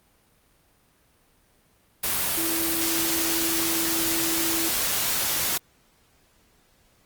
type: tone in noise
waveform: sine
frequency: 330 Hz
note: E4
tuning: 2 cents sharp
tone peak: -29 dBFS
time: 2.37-4.69 s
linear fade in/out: 10 ms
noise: white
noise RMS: -25 dBFS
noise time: 2.03-5.58 s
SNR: -7 dB
effects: pink hiss -62 dBFS RMS until 7.05 s + Opus 32 kbps